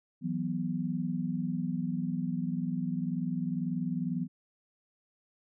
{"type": "chord", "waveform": "sine", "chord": "E suspended second", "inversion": "none", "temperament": "equal", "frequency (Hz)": [164.81, 185, 246.9], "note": ["E3", "F#3", "B3"], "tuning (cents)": [0, 0, 0], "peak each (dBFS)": -34, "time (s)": [0.21, 4.28], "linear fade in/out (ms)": 50, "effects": []}